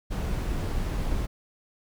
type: noise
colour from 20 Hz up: brown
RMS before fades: -28 dBFS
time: 0.1-1.27 s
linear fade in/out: 20 ms
effects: none